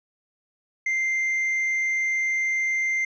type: tone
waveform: triangle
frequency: 2091 Hz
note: C7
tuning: 2 cents flat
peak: -20 dBFS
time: 0.86-3.05 s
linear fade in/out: 5 ms
effects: resampled to 16000 Hz